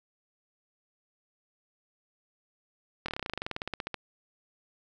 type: slowing click train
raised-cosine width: 0.3 ms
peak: -17 dBFS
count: 21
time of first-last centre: 3.06-3.943 s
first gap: 24 ms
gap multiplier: 1.06
effects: none